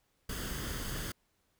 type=noise with comb filter; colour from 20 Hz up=pink; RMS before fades=-38 dBFS; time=0.29-1.12 s; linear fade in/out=5 ms; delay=0.62 ms; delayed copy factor=+0.55; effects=pink hiss -75 dBFS RMS until 1.59 s